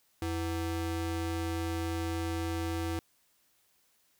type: ring-modulated tone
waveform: square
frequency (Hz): 207.7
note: G#3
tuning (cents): 0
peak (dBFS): -29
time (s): 0.22-2.99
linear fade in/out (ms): 0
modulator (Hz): 122
effects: white hiss -70 dBFS RMS until 4.19 s